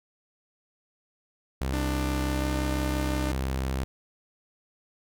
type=tone; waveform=sawtooth; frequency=65.9 Hz; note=C2; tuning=13 cents sharp; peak=-23 dBFS; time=1.61-3.84 s; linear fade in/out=0 ms
type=tone with pitch glide; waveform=sawtooth; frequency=296.8 to 300.2 Hz; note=D4 to D4; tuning=+18 to +38 cents; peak=-26 dBFS; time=1.73-3.32 s; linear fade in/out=5 ms; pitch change=+20 cents; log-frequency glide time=2.29-2.5 s
effects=none